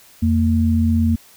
sine tone pair together, 85.63 / 228.6 Hz, F2 / A#3, -34 / -34 cents, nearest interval octave + perfect fourth, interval 1700 cents, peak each -16 dBFS, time 0.22-1.16 s, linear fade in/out 10 ms, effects white hiss -48 dBFS RMS until 1.36 s

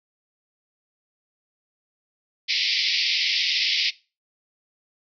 white band-pass noise, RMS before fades -23 dBFS, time 2.48-3.91 s, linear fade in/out 20 ms, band 2000 to 5300 Hz, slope 96 dB/octave, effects noise-tail reverb RT60 0.3 s tail -20 dB re dry

